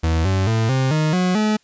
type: tone with pitch steps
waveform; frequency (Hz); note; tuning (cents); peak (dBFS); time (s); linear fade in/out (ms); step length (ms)
40% pulse; 81.1 / 95.34 / 112.07 / 131.75 / 154.88 / 182.06 / 214; E2 / G2 / A2 / C3 / D#3 / F#3 / A3; -28 / -48 / +32 / +12 / -8 / -28 / -48; -15; 0.03-1.57; 10; 220
effects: white hiss -59 dBFS RMS until 1.63 s + resampled to 16000 Hz